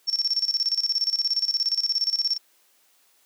sine tone with tremolo, 5450 Hz, F8, 43 cents flat, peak -19 dBFS, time 0.07-2.38 s, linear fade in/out 20 ms, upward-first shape square, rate 17 Hz, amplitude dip 80%, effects white hiss -62 dBFS RMS until 3.25 s + high-pass 300 Hz 12 dB/octave

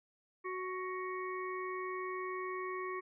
harmonic tone with a mistuned harmonic, 370 Hz, F#4, in tune, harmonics 1 / 3 / 5 / 6, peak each -40 / -41 / -47 / -48 dBFS, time 0.44-3.01 s, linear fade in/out 20 ms, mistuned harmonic 5, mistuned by +22 cents, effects none

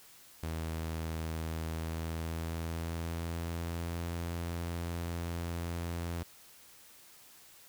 sawtooth tone with pitch glide, 80.8 to 85.21 Hz, E2 to F2, -34 to -42 cents, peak -31 dBFS, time 0.43-6.23 s, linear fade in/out 0 ms, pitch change +92 cents, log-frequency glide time 1.69-4.08 s, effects white hiss -57 dBFS RMS until 7.68 s

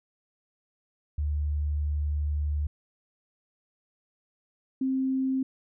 sine tone pair in turn, 74 / 263.7 Hz, D2 / C4, +14 / +14 cents, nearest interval octave + minor seventh, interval 2200 cents, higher second, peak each -25 / -24 dBFS, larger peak second, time 1.18-2.67 / 4.81-5.43 s, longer first, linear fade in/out 5 ms, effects none

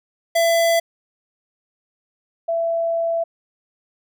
square / sine tone pair in turn, 670 / 667.5 Hz, E5 / E5, +28 / +22 cents, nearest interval unison, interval 6 cents, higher first, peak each -15 / -18 dBFS, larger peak first, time 0.35-0.8 / 2.48-3.24 s, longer second, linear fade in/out 10 ms, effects none

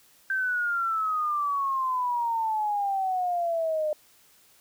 sine exponential sweep, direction down, 1567 to 603 Hz, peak -24 dBFS, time 0.3-3.93 s, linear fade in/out 2 ms, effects white hiss -59 dBFS RMS until 4.6 s

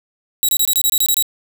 5% pulse tone bursts, 3866 Hz, B7, 38 cents flat, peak -5 dBFS, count 10, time 0.43-1.225 s, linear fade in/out 0 ms, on 57 ms, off 25 ms, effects none

